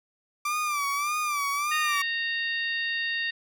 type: tone with vibrato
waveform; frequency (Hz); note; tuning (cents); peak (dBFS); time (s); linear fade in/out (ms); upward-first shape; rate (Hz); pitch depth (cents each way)
30% pulse; 1174.7; D6; 0; -23; 0.45-2.02; 5; sine; 1.7; 79
type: harmonic tone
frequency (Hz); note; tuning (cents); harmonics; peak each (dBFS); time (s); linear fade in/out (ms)
924; A#5; -16; 2 / 3 / 4 / 5; -28 / -33 / -35 / -40; 1.71-3.31; 10
effects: none